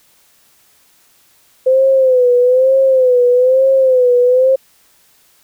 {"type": "tone with vibrato", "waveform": "sine", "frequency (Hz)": 512, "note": "C5", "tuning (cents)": -38, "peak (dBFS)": -7, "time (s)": [1.66, 4.56], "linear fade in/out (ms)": 10, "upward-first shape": "sine", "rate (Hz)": 1.1, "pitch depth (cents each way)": 78, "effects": ["white hiss -52 dBFS RMS until 5.43 s"]}